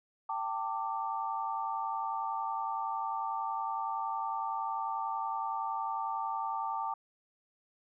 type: chord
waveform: sine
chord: G suspended second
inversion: none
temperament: equal with one note detuned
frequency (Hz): 784 / 894.9 / 1174.7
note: G5 / A5 / D6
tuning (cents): 0 / +29 / 0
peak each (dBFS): -38 / -35 / -37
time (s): 0.29-6.94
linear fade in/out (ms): 5
effects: none